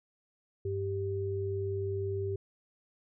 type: tone pair together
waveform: sine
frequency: 98 / 392 Hz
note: G2 / G4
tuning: 0 / 0 cents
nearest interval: 2 octaves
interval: 2400 cents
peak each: -34 / -33 dBFS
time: 0.65-2.36 s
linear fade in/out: 5 ms
effects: none